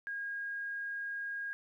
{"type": "tone", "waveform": "sine", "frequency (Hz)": 1630, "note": "G#6", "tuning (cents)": -33, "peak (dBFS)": -36, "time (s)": [0.07, 1.53], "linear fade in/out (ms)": 0, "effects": ["12-bit"]}